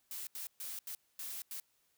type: noise bursts at uneven times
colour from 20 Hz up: blue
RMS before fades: -43 dBFS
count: 6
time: 0.11-0.27 / 0.35-0.47 / 0.6-0.79 / 0.87-0.95 / 1.19-1.42 / 1.51-1.6 s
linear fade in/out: 2 ms
effects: white hiss -75 dBFS RMS until 1.97 s